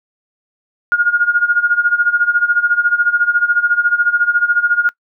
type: tone with tremolo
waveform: sine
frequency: 1427 Hz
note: F6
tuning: 37 cents sharp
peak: -7 dBFS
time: 0.92-4.89 s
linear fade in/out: 0 ms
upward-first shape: sine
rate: 14 Hz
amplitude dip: 80%
effects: noise-tail reverb RT60 0.1 s tail -24 dB re dry